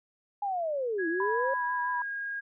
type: linear two-way sweep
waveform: sine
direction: down then up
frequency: 830.6 to 320.5 to 551 Hz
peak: -28 dBFS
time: 0.42-1.54 s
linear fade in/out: 5 ms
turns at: 1.08 s
type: tone with pitch glide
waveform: sine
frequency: 1661.2 to 1630.8 Hz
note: G#6 to G#6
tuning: 0 to -32 cents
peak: -32 dBFS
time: 0.98-2.41 s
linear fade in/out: 20 ms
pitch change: -32 cents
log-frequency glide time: 1.26-2.09 s
type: tone with vibrato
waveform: sine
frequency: 987.8 Hz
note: B5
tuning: in tune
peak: -29 dBFS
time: 1.2-2.02 s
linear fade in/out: 2 ms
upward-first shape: sine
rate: 6.1 Hz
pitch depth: 22 cents each way
effects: none